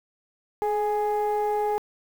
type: tone pair together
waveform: sine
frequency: 423.2 / 830 Hz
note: G#4 / G#5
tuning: +33 / -1 cents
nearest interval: octave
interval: 1166 cents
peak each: -23 dBFS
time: 0.62-1.78 s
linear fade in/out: 0 ms
effects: tanh soft clip ceiling -19 dBFS + 8-bit